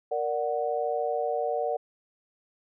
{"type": "chord", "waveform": "sine", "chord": "Bb augmented", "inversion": "none", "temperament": "equal", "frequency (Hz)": [466.2, 587.3, 740], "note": ["Bb4", "D5", "F#5"], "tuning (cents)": [0, 0, 0], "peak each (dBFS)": -30, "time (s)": [0.11, 1.77], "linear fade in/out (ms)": 10, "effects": []}